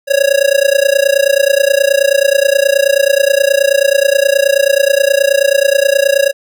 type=tone with amplitude modulation; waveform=square; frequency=554.4 Hz; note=C#5; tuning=in tune; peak=-5 dBFS; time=0.07-6.33 s; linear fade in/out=50 ms; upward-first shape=sine; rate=29.4 Hz; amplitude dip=95%; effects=none